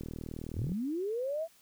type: click train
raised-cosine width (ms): 3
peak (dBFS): -27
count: 29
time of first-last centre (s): 0.01-0.719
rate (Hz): 39.5
type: linear sweep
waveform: sine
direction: up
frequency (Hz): 65.41 to 674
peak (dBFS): -31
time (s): 0.54-1.48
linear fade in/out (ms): 50
effects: white hiss -63 dBFS RMS until 1.61 s